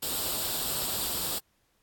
white noise with comb filter, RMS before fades -31 dBFS, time 0.02-1.39 s, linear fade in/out 10 ms, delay 0.24 ms, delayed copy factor +0.6, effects pink hiss -71 dBFS RMS until 1.82 s + AAC 64 kbps

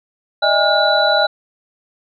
sine tone cluster, 600 / 641 / 816 / 1429 / 3962 Hz, D5 / E5 / G#5 / F6 / B7, +37 / -49 / -31 / +39 / +5 cents, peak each -18 dBFS, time 0.42-1.27 s, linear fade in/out 10 ms, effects none

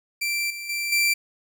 sawtooth tone with level steps, 2349 Hz, D7, in tune, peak -20 / -29 / -22 / -15 dBFS, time 0.21-1.14 s, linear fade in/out 10 ms, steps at 0.5 / 0.69 / 0.92 s, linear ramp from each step 5 ms, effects none

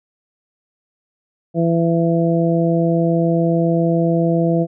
harmonic tone, 167.2 Hz, E3, 25 cents sharp, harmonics 1 / 2 / 3 / 4, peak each -16 / -19 / -21 / -22 dBFS, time 1.54-4.67 s, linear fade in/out 50 ms, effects none

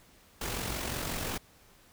pink noise with amplitude modulation, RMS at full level -33 dBFS, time 0.41-1.38 s, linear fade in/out 5 ms, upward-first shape sine, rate 45.4 Hz, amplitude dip 45%, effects pink hiss -60 dBFS RMS until 1.92 s

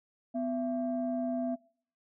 sine tone pair together, 251 / 670 Hz, B3 / E5, +28 / +28 cents, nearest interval octave + perfect fourth, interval 1700 cents, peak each -31 / -33 dBFS, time 0.34-1.56 s, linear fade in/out 20 ms, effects noise-tail reverb RT60 0.5 s tail -23 dB re dry + tanh soft clip ceiling -23 dBFS

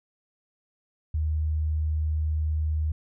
sine tone, 77.4 Hz, D#2, 9 cents flat, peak -23 dBFS, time 1.14-2.92 s, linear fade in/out 5 ms, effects none

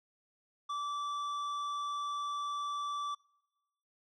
sine tone with tanh clipping, 1161 Hz, D6, 20 cents flat, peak -36 dBFS, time 0.69-3.15 s, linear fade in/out 10 ms, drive 10 dB, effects noise-tail reverb RT60 1.0 s tail -25 dB re dry

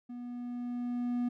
triangle tone with level ramp, 243.4 Hz, B3, 25 cents flat, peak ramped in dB -38 to -26 dBFS, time 0.09-1.29 s, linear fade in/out 10 ms, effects none

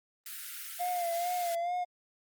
white high-pass noise, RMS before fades -42 dBFS, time 0.26-1.55 s, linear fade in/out 2 ms, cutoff 1300 Hz, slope 96 dB/octave
triangle tone with vibrato, 698.5 Hz, F5, in tune, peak -28 dBFS, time 0.79-1.85 s, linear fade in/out 20 ms, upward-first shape sine, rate 2.3 Hz, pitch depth 54 cents each way
effects Opus 32 kbps

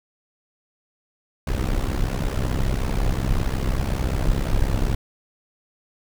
brown noise with amplitude modulation, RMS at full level -18 dBFS, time 1.47-4.95 s, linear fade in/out 5 ms, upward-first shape sine, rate 65.4 Hz, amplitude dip 85%, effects none

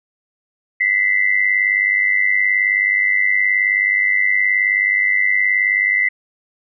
sine tone pair together, 1970 / 2069 Hz, B6 / C7, -5 / -20 cents, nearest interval minor second, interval 85 cents, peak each -16 dBFS, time 0.8-6.09 s, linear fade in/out 10 ms, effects none

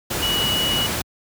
sine tone in noise, 2928 Hz, F#7, 19 cents flat, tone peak -20 dBFS, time 0.22-0.87 s, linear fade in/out 10 ms, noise pink, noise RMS -24 dBFS, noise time 0.1-1.02 s, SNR +1 dB, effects high-pass 60 Hz 12 dB/octave

